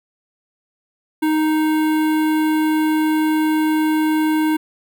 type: tone with notch filter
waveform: square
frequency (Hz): 311.1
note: D#4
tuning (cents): 0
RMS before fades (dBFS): -17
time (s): 1.22-4.57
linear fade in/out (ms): 10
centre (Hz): 5700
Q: 0.54
effects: none